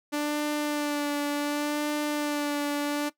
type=tone with vibrato; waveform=sawtooth; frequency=293.7 Hz; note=D4; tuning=in tune; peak=-22 dBFS; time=0.12-3.1 s; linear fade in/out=20 ms; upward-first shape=sine; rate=0.68 Hz; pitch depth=23 cents each way; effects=noise-tail reverb RT60 0.1 s tail -17 dB re dry